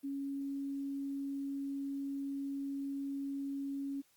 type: tone with quantisation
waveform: sine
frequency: 277.2 Hz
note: C#4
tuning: in tune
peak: -36 dBFS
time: 0.03-4.02 s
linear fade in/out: 20 ms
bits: 11
effects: white hiss -70 dBFS RMS until 4.16 s + Opus 32 kbps